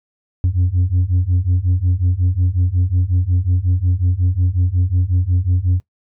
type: beating tone pair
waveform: sine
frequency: 87.4 / 92.9 Hz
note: F2 / F#2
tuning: +2 / +7 cents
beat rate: 5.5 Hz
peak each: -15 / -14 dBFS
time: 0.44-5.8 s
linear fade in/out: 0 ms
effects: noise-tail reverb RT60 0.1 s tail -18 dB re dry + tanh soft clip ceiling -10 dBFS